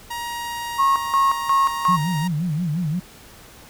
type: tone with pitch glide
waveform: sawtooth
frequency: 945 to 937.9 Hz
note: A#5 to A#5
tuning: +23 to +10 cents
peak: -23 dBFS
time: 0.1-2.28 s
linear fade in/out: 10 ms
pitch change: -13 cents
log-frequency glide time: 0.33-1.62 s
type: tone with tremolo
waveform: sine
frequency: 1089 Hz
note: C#6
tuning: 31 cents flat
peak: -14 dBFS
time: 0.78-1.97 s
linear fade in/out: 20 ms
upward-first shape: square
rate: 2.8 Hz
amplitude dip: 75%
type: tone with vibrato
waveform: sine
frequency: 163.6 Hz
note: E3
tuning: 13 cents flat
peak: -20 dBFS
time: 1.88-3 s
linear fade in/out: 10 ms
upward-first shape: sine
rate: 5.7 Hz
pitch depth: 190 cents each way
effects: pink hiss -45 dBFS RMS until 3.69 s